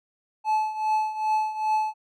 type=tone with tremolo; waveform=triangle; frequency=864 Hz; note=A5; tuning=32 cents flat; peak=-17 dBFS; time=0.44-1.94 s; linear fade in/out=50 ms; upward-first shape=triangle; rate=2.5 Hz; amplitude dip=80%; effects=none